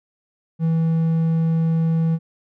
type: tone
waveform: triangle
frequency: 163.1 Hz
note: E3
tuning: 18 cents flat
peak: -14 dBFS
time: 0.59-2.19 s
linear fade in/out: 50 ms
effects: none